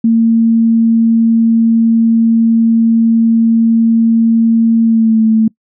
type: tone with pitch glide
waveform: sine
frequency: 227.7 to 221.1 Hz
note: A#3 to A3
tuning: -40 to +9 cents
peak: -6 dBFS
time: 0.04-5.48 s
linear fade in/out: 5 ms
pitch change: -51 cents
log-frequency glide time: 4.83-5.21 s
effects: noise-tail reverb RT60 0.1 s tail -24 dB re dry